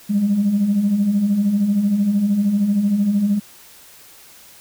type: beating tone pair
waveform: sine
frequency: 192.1 / 205.1 Hz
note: G3 / G#3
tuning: -35 / -21 cents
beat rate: 13 Hz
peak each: -23 / -14 dBFS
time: 0.09-3.4 s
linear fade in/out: 20 ms
effects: tanh soft clip ceiling -9 dBFS + white hiss -45 dBFS RMS until 4.6 s